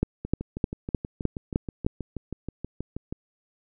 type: two click trains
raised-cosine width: 3 ms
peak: -19 / -9 dBFS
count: 19 / 7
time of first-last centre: 0.25-3.125 / 0.03-1.865 s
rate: 6.26 / 3.27 Hz
effects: none